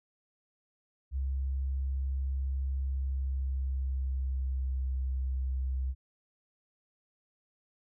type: tone with pitch glide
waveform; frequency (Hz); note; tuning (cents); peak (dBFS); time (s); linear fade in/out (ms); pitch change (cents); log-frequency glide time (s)
sine; 67 to 65.17; C2 to C2; +42 to -6; -29; 1.11-5.95; 50; -48; 2.86-4.88
effects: none